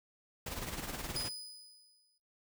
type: noise with tremolo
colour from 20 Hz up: pink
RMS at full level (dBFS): -39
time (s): 0.46-1.29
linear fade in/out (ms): 5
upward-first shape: sine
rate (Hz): 19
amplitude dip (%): 55
type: tone with exponential decay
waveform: 35% pulse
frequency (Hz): 4978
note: D#8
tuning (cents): 0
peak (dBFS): -32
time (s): 1.16-2.18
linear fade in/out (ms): 2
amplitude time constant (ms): 220
effects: noise-tail reverb RT60 0.2 s tail -19 dB re dry